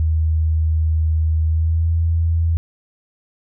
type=tone with pitch glide; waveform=sine; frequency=79.3 to 82.52 Hz; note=D#2 to E2; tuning=+33 to +2 cents; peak=-14 dBFS; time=0-2.57 s; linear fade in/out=0 ms; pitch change=+69 cents; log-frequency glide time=1.46-1.9 s; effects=none